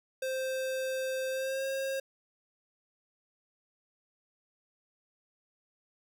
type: tone with pitch glide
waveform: square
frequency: 523.3 to 538 Hz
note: C5 to C5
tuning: 0 to +48 cents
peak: -32 dBFS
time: 0.22-2 s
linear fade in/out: 5 ms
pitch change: +48 cents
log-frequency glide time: 1.3-1.65 s
effects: none